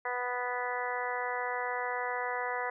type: harmonic tone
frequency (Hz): 246.9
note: B3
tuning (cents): 0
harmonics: 2 / 3 / 4 / 5 / 6 / 7 / 8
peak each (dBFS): -38 / -38 / -37 / -42 / -42 / -40 / -39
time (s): 0.05-2.7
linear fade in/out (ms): 5
effects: none